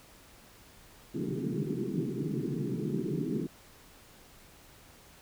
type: band-pass noise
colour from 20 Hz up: pink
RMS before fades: -33 dBFS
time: 1.14-3.47 s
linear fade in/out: 5 ms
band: 130 to 420 Hz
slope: 96 dB/octave
effects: pink hiss -56 dBFS RMS until 5.21 s